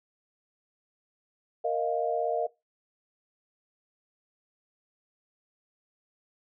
sine chord, Bb suspended fourth, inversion none, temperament equal, 466.2 / 622.3 / 698.5 Hz, Bb4 / Eb5 / F5, 0 / 0 / 0 cents, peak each -30 dBFS, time 1.64-2.47 s, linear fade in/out 10 ms, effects noise-tail reverb RT60 0.2 s tail -19 dB re dry

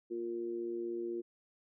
sine tone with amplitude modulation, 351 Hz, F4, 9 cents sharp, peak -32 dBFS, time 0.1-1.22 s, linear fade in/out 20 ms, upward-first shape sine, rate 116 Hz, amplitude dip 70%, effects none

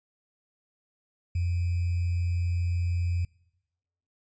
sine tone with sample-and-hold, 87.3 Hz, F2, in tune, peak -24 dBFS, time 1.35-3.25 s, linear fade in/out 5 ms, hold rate 2450 Hz, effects noise-tail reverb RT60 1.0 s tail -26 dB re dry + resampled to 16000 Hz

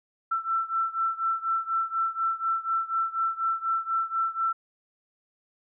sine beating tone pair, 1336 / 1340.1 Hz, E6 / E6, +23 / +28 cents, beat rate 4.1 Hz, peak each -27 / -29 dBFS, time 0.31-4.53 s, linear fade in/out 10 ms, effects none

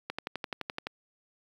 click train, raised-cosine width 0.3 ms, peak -17 dBFS, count 10, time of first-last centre 0.1-0.869 s, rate 11.7 Hz, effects high-pass 150 Hz 12 dB/octave + 9-bit

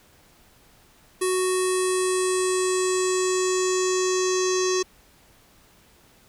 square tone with low-pass filter sweep, 370 Hz, F#4, in tune, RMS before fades -23 dBFS, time 1.21-4.83 s, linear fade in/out 10 ms, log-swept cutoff 10000 to 6100 Hz, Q 6.1, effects pink hiss -56 dBFS RMS until 6.28 s

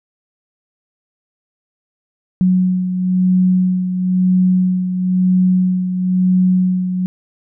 sine beating tone pair, 183.6 / 184.6 Hz, F#3 / F#3, -13 / -4 cents, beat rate 1 Hz, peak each -12 / -20 dBFS, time 2.41-7.06 s, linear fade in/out 0 ms, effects none

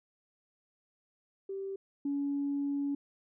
sine tone pair in turn, 389.5 / 282.6 Hz, G4 / C#4, -11 / +34 cents, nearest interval tritone, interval 555 cents, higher first, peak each -35 / -29 dBFS, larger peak second, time 1.49-1.76 / 2.05-2.95 s, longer second, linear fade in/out 5 ms, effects tanh soft clip ceiling -25 dBFS

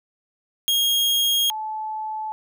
40% pulse / sine tone pair in turn, 3261 / 867 Hz, G#7 / A5, -32 / -26 cents, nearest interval octave + major seventh, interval 2294 cents, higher first, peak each -17 / -26 dBFS, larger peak first, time 0.68-1.5 / 1.5-2.32 s, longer neither, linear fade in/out 0 ms, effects none

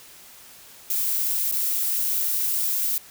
violet noise with dropouts, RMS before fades -24 dBFS, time 0.9-2.98 s, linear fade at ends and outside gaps 2 ms, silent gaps 1.515-1.523 s, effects white hiss -47 dBFS RMS until 3.1 s

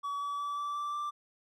triangle tone with pitch steps, 1137 / 1144.9 / 1152.9 / 1160.9 / 1169 / 1177.1 Hz, C#6 / D6 / D6 / D6 / D6 / D6, +44 / -44 / -32 / -20 / -8 / +4 cents, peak -31 dBFS, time 0.03-1.11 s, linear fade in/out 20 ms, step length 180 ms, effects none

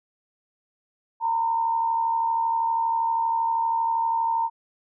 sine tone pair together, 915.2 / 987.8 Hz, A#5 / B5, -32 / 0 cents, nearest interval minor second, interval 132 cents, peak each -21 / -32 dBFS, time 1.2-4.5 s, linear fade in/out 50 ms, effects none

